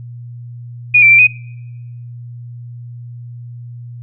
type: tone with pitch steps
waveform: sine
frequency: 2454 / 2343 / 2356 / 2492 Hz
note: D#7 / D7 / D7 / D#7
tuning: -25 / -5 / +5 / +2 cents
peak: -4 dBFS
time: 0.94-1.272 s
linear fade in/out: 10 ms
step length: 83 ms
effects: noise-tail reverb RT60 1.0 s tail -26 dB re dry + added 120 Hz sine -28 dBFS peak until 4.02 s